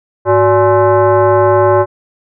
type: tone with frequency modulation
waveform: sine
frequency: 103.83 Hz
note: G#2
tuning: in tune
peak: -6 dBFS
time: 0.25-1.86 s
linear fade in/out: 50 ms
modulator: 474 Hz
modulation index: 1.9
effects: none